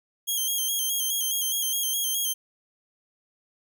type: tone with vibrato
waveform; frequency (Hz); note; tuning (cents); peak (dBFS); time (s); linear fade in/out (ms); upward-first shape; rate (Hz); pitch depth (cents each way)
5% pulse; 3212; G7; +41; -17; 0.27-2.34; 20; square; 4.8; 41
effects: none